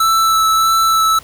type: tone with vibrato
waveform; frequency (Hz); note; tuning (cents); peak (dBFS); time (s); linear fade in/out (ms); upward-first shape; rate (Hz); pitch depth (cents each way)
square; 1318.5; E6; 0; -11; 0-1.19; 5; sine; 1.6; 11
effects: added 60 Hz sine -43 dBFS peak until 1.23 s + pink hiss -41 dBFS RMS until 1.23 s